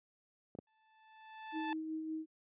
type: clicks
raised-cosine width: 2 ms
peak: -36 / -29 dBFS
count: 2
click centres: 0.551 / 0.588 s
type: tone with exponential growth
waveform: sawtooth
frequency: 877 Hz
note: A5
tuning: 6 cents flat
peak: -32 dBFS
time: 0.67-1.73 s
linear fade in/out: 2 ms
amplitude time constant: 230 ms
type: tone with tremolo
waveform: sine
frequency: 316.2 Hz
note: D#4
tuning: 28 cents sharp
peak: -36 dBFS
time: 1.52-2.26 s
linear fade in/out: 50 ms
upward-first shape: sine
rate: 5.3 Hz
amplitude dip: 35%
effects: high-pass 150 Hz 12 dB/octave + resampled to 8000 Hz